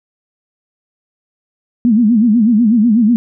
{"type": "tone with vibrato", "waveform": "sine", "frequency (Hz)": 225.1, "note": "A3", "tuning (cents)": 40, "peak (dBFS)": -7, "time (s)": [1.85, 3.16], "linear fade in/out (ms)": 0, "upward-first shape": "sine", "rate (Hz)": 8.1, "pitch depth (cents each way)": 160, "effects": []}